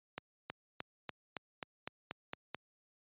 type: accelerating click train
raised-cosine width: 0.3 ms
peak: -23 dBFS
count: 10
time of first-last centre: 0.18-2.546 s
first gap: 320 ms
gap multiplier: 0.95
effects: high-pass 100 Hz 12 dB/octave + resampled to 8000 Hz